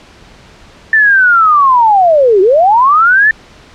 sine linear two-way sweep, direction down then up, 1792 to 360 to 1792 Hz, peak -4 dBFS, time 0.93-3.31 s, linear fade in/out 2 ms, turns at 2.41 s, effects pink hiss -39 dBFS RMS until 3.74 s + low-pass 5000 Hz 12 dB/octave

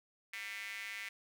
square tone with high-pass filter, 105.4 Hz, G#2, 26 cents sharp, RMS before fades -44 dBFS, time 0.33-1.09 s, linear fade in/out 5 ms, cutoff 2100 Hz, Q 5.2, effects none

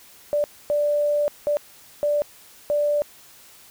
sine tone bursts at uneven times, 587.3 Hz, D5, in tune, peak -18 dBFS, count 5, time 0.33-0.44 / 0.7-1.28 / 1.47-1.57 / 2.03-2.22 / 2.7-3.02 s, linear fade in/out 0 ms, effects white hiss -49 dBFS RMS until 3.7 s

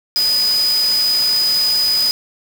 sine tone in noise, 4978 Hz, D#8, in tune, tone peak -13 dBFS, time 0.16-2.11 s, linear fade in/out 0 ms, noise white, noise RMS -26 dBFS, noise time 0.16-2.11 s, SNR +10 dB, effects none

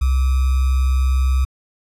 sine tone with sample-and-hold, 65.5 Hz, C2, 2 cents sharp, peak -13 dBFS, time 0.01-1.45 s, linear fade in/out 10 ms, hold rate 1225 Hz, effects resampled to 32000 Hz

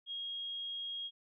sine tone, 3270 Hz, G#7, 28 cents flat, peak -38 dBFS, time 0.06-1.11 s, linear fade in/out 50 ms, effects none

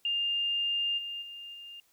sine tone with level steps, 2807 Hz, F7, 8 cents sharp, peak -27 / -35 / -41 / -43 dBFS, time 0.05-1.8 s, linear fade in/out 2 ms, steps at 0.97 / 1.21 / 1.53 s, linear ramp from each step 20 ms, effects white hiss -68 dBFS RMS until 1.92 s

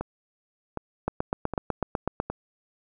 two click trains, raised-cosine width 1 ms, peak -16 / -11 dBFS, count 4 / 10, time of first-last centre 0.01-2.3 / 1.08-2.201 s, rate 1.31 / 8.03 Hz, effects none

